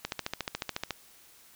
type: click train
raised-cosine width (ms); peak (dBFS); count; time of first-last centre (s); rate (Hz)
0.2; -14; 13; 0.05-0.907; 14
effects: white hiss -57 dBFS RMS until 1.55 s